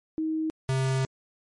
sine / square tone pair in turn, 316.1 / 132.44 Hz, D#4 / C3, +27 / +21 cents, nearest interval octave + minor third, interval 1506 cents, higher first, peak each -25 / -24 dBFS, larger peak second, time 0.18-0.5 / 0.69-1.05 s, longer second, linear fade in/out 0 ms, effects MP3 48 kbps

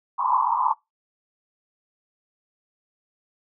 white band-pass noise, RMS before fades -22 dBFS, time 0.18-0.74 s, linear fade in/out 20 ms, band 860 to 1100 Hz, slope 96 dB/octave, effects noise-tail reverb RT60 0.2 s tail -23 dB re dry

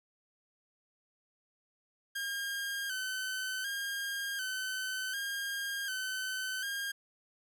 sawtooth tone with vibrato, 1568 Hz, G6, in tune, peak -31 dBFS, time 2.15-6.92 s, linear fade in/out 10 ms, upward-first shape square, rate 0.67 Hz, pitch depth 51 cents each way, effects none

